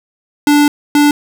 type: tone bursts at uneven times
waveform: square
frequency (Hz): 292.5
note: D4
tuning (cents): -7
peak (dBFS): -7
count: 2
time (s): 0.47-0.68 / 0.95-1.11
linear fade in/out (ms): 2
effects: none